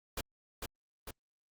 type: noise with echo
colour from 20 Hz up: pink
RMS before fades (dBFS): -37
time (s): 0.17-0.21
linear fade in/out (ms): 5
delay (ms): 450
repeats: 2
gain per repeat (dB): -3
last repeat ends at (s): 1.11
effects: Opus 48 kbps